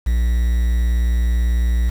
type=tone with quantisation; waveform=triangle; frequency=59.1 Hz; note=A#1; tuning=24 cents sharp; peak=-12 dBFS; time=0.06-1.9 s; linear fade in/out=10 ms; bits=6; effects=none